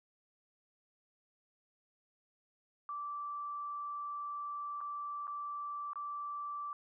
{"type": "tone with dropouts", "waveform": "sine", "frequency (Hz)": 1166, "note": "D6", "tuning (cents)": -13, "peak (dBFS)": -38, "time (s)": [2.89, 6.73], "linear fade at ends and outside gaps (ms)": 1, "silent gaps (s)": [[4.806, 4.812], [5.27, 5.278], [5.933, 5.957]], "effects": []}